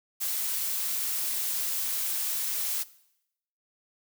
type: noise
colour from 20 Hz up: blue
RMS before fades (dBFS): -30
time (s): 0.2-2.84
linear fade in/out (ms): 20
effects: noise-tail reverb RT60 0.8 s tail -19 dB re dry